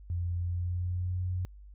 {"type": "tone with pitch glide", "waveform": "sine", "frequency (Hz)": [87.31, 90.97], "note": ["F2", "F#2"], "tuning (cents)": [0, -29], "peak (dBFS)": -29, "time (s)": [0.1, 1.45], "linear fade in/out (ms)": 0, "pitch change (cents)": 71, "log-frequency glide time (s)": [0.37, 1.2], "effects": ["added 50 Hz sine -47 dBFS peak until 1.74 s"]}